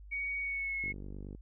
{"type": "tone with pitch glide", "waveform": "sine", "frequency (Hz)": [2243, 2179], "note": ["C#7", "C#7"], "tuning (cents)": [20, -30], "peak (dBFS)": -33, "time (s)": [0.11, 0.93], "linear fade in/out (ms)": 20, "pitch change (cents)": -50, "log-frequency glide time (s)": [0.4, 0.78]}
{"type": "click train", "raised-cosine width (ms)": 3, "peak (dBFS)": -33, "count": 26, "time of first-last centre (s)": [0.84, 1.349], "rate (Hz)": 49.1}
{"effects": ["added 50 Hz sine -48 dBFS peak until 1.41 s"]}